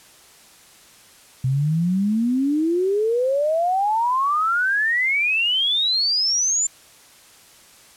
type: exponential sweep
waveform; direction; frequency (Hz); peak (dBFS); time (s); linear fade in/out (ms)
sine; up; 126.6 to 7240; -17; 1.44-6.67; 5
effects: white hiss -49 dBFS RMS until 7.96 s + low-pass 11000 Hz 12 dB/octave